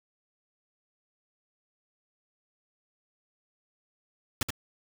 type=noise with echo; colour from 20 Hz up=pink; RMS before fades=-28 dBFS; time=4.41-4.43 s; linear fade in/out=2 ms; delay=75 ms; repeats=1; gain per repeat=-4 dB; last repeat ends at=4.505 s; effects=none